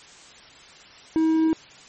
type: tone with quantisation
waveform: triangle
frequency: 320 Hz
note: D#4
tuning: 49 cents sharp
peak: -15 dBFS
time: 1.16-1.53 s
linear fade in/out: 0 ms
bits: 7
effects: white hiss -47 dBFS RMS until 1.88 s + MP3 32 kbps